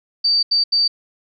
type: tone bursts at uneven times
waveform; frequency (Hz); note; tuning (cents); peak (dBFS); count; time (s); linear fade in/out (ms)
sine; 4623; D8; -28; -13; 3; 0.24-0.43 / 0.51-0.64 / 0.72-0.88; 10
effects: none